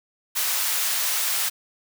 white high-pass noise, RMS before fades -24 dBFS, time 0.35-1.5 s, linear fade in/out 20 ms, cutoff 860 Hz, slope 12 dB/octave, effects none

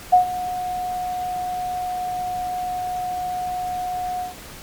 sine tone with ADSR envelope, 727 Hz, F#5, 31 cents flat, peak -7 dBFS, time 0.12-4.35 s, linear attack 16 ms, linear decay 110 ms, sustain -16 dB, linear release 140 ms, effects pink hiss -39 dBFS RMS until 4.62 s + MP3 96 kbps

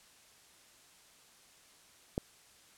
click, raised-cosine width 2 ms, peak -18 dBFS, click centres 2.179 s, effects white hiss -61 dBFS RMS until 2.77 s + low-pass 10000 Hz 12 dB/octave

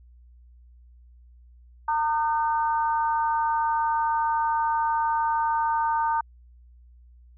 harmonic tone, 304.4 Hz, D#4, 38 cents flat, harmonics 3 / 4 / 5, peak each -22 / -30 / -34 dBFS, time 1.88-6.21 s, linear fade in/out 5 ms, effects added 60 Hz sine -49 dBFS peak until 7.37 s

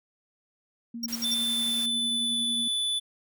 sine tone with tremolo, 233.3 Hz, A#3, 2 cents sharp, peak -33 dBFS, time 0.94-2.68 s, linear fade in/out 5 ms, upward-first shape sine, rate 11 Hz, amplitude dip 30%
square tone bursts, 5588 Hz, F8, in tune, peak -28 dBFS, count 4, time 1.03-1.343 s, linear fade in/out 5 ms, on 31 ms, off 63 ms
white noise, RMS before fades -40 dBFS, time 1.08-1.86 s, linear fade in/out 5 ms
square tone with pitch glide, 3540 to 3481 Hz, A7 to A7, +10 to -19 cents, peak -26 dBFS, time 1.23-3 s, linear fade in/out 20 ms, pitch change -29 cents, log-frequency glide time 1.36-2.39 s
effects none

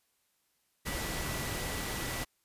sine tone in noise, 1960 Hz, B6, 14 cents flat, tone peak -44 dBFS, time 0.85-2.25 s, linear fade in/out 20 ms, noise pink, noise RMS -36 dBFS, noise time 0.85-2.25 s, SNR -11 dB, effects white hiss -75 dBFS RMS until 2.44 s + resampled to 32000 Hz

